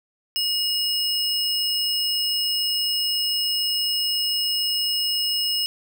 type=tone pair together; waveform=square; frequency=2887 / 5186 Hz; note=F#7 / E8; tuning=-43 / -29 cents; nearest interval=minor seventh; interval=1014 cents; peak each=-25 / -24 dBFS; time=0.36-5.66 s; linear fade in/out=0 ms; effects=none